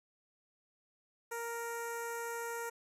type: tone with notch filter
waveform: 10% pulse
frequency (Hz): 466.2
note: A#4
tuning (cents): 0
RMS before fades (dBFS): -40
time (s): 1.31-2.7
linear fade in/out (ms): 10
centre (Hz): 3300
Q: 0.55
effects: resampled to 32000 Hz + 11-bit